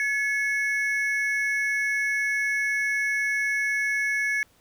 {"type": "ring-modulated tone", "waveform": "triangle", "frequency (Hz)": 1951, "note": "B6", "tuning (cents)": -22, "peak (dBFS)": -18, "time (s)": [0, 4.43], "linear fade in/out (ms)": 0, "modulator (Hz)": 249, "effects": ["pink hiss -61 dBFS RMS until 4.6 s"]}